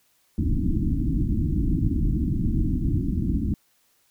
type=low-pass noise; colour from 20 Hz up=pink; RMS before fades=-23 dBFS; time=0.38-3.54 s; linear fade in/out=2 ms; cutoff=330 Hz; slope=96 dB/octave; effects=white hiss -65 dBFS RMS until 4.1 s